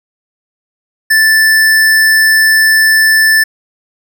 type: tone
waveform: square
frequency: 1760 Hz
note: A6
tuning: in tune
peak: -6 dBFS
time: 1.1-3.44 s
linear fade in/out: 10 ms
effects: none